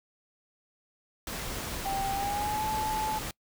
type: noise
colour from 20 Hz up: pink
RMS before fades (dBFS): -36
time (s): 1.27-3.31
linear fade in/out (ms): 2
type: tone with pitch glide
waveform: sine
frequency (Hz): 784 to 864.9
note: G5 to A5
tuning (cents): 0 to -30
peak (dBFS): -29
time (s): 1.85-3.19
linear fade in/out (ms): 10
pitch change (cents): +170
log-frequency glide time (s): 2.12-2.65
effects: noise-tail reverb RT60 0.1 s tail -24 dB re dry